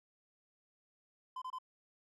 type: tone bursts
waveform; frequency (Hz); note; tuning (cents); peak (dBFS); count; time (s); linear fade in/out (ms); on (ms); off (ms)
triangle; 1023; C6; -39; -38; 3; 1.36-1.586; 5; 58; 26
effects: none